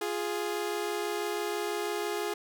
sawtooth tone pair together, 349.2 / 415.3 Hz, F4 / G#4, 0 / 0 cents, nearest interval minor third, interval 300 cents, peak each -31 / -28 dBFS, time 0.01-2.34 s, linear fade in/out 5 ms, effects none

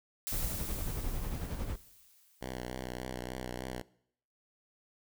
blue noise with exponential decay, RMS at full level -36 dBFS, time 0.27-3.03 s, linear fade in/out 0 ms, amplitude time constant 600 ms
brown noise with tremolo, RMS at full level -34 dBFS, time 0.32-1.76 s, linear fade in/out 5 ms, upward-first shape sine, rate 11 Hz, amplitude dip 50%
5% pulse tone with vibrato, 62.7 Hz, B1, 27 cents sharp, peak -27 dBFS, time 2.41-3.82 s, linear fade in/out 10 ms, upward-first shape triangle, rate 3.4 Hz, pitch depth 55 cents each way
effects noise-tail reverb RT60 0.7 s tail -22 dB re dry

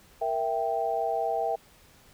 sine chord, E diminished, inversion second, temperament equal, 466.2 / 659.3 / 784 Hz, Bb4 / E5 / G5, 0 / 0 / 0 cents, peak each -32 / -29 / -29 dBFS, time 0.21-1.56 s, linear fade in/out 10 ms, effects pink hiss -57 dBFS RMS until 2.13 s

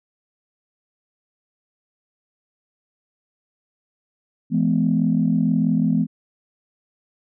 sine tone cluster, 167 / 213.2 / 251.7 Hz, E3 / G#3 / B3, +23 / +46 / +33 cents, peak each -20 dBFS, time 4.5-6.07 s, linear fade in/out 50 ms, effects tanh soft clip ceiling -7 dBFS

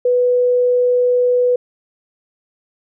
sine tone, 493.9 Hz, B4, in tune, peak -11 dBFS, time 0.05-1.56 s, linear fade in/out 5 ms, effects none

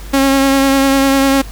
sawtooth tone with vibrato, 272.2 Hz, C#4, 31 cents flat, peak -5 dBFS, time 0.13-1.42 s, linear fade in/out 10 ms, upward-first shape sine, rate 10 Hz, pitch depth 19 cents each way, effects added 50 Hz sine -27 dBFS peak until 1.51 s + pink hiss -36 dBFS RMS until 1.51 s

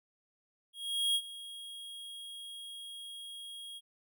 square tone with ADSR envelope, 3279 Hz, G#7, 23 cents flat, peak -27 dBFS, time 0.73-3.81 s, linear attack 420 ms, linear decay 60 ms, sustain -17 dB, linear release 40 ms, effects none

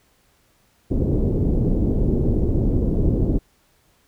pink low-pass noise, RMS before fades -19 dBFS, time 0.9-3.39 s, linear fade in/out 20 ms, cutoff 420 Hz, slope 24 dB/octave, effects pink hiss -61 dBFS RMS until 4.07 s

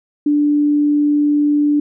sine tone, 293.7 Hz, D4, in tune, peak -11 dBFS, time 0.26-1.8 s, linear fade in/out 5 ms, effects none

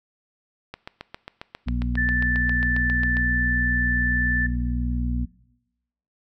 click train, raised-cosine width 0.3 ms, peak -18 dBFS, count 19, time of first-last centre 0.74-3.169 s, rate 7.41 Hz
harmonic tone, 60.5 Hz, B1, 35 cents flat, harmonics 1 / 2 / 3 / 4, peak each -24 / -31 / -33 / -29 dBFS, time 1.66-5.26 s, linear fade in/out 20 ms
sine tone, 1760 Hz, A6, in tune, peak -21 dBFS, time 1.97-4.47 s, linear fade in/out 10 ms
effects noise-tail reverb RT60 0.9 s tail -20 dB re dry

